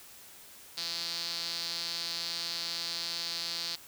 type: tone with band-pass filter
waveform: sawtooth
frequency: 168.8 Hz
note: E3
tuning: 41 cents sharp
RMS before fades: -36 dBFS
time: 0.77-3.76 s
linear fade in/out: 10 ms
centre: 4500 Hz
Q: 5.8
effects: white hiss -52 dBFS RMS until 3.87 s